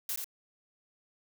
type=noise with echo; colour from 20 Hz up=blue; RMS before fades=-34 dBFS; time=0.09-0.16 s; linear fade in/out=2 ms; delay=84 ms; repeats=1; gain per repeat=-4 dB; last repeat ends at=0.244 s; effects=none